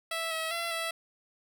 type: tone with pitch steps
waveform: 10% pulse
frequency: 658 / 645 / 677 / 660 Hz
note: E5 / E5 / E5 / E5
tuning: -3 / -38 / +46 / +2 cents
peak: -23 dBFS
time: 0.11-0.91 s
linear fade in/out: 5 ms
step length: 200 ms
effects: none